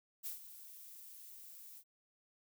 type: noise with ADSR envelope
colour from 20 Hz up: violet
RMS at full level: -41 dBFS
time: 0.23-1.84 s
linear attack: 32 ms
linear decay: 120 ms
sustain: -13 dB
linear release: 65 ms
effects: none